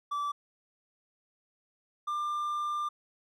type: tone pair in turn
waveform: triangle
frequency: 1160 / 1193.3 Hz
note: D6 / D6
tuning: -22 / +27 cents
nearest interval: unison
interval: 49 cents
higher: second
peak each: -28 dBFS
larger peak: neither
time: 0.11-0.32 / 2.07-2.89 s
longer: second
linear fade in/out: 10 ms
effects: none